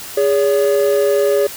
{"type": "tone pair together", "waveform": "triangle", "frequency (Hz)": [410, 567.3], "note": ["G#4", "C#5"], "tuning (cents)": [-22, 40], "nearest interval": "tritone", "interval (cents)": 562, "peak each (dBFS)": [-12, -13], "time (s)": [0.17, 1.47], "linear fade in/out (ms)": 5, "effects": ["white hiss -31 dBFS RMS until 1.56 s"]}